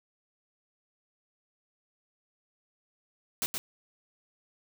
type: noise with echo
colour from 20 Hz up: white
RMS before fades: -30 dBFS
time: 3.42-3.46 s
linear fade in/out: 0 ms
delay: 120 ms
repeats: 1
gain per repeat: -4 dB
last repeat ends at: 3.58 s
effects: none